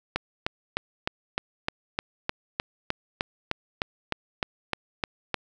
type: click train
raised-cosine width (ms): 0.3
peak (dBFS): -9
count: 18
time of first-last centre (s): 0.16-5.343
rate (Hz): 3.28
effects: none